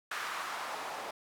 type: noise with band-pass filter sweep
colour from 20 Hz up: white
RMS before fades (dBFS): -39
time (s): 0.11-1.11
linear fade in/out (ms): 5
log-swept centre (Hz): 1400 to 720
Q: 1.8
effects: none